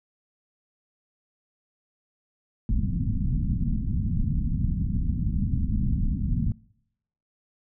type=low-pass noise; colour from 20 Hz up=pink; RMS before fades=-25 dBFS; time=2.69-6.52 s; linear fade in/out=2 ms; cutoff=240 Hz; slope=48 dB/octave; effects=noise-tail reverb RT60 0.8 s tail -25 dB re dry